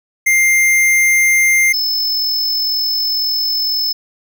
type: tone pair in turn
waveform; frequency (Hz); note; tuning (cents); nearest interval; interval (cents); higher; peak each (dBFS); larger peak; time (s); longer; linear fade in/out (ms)
square; 2100 / 5243; C7 / E8; +6 / -10; octave + major third; 1584; second; -10 / -15; first; 0.26-1.73 / 1.73-3.93; second; 10
effects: none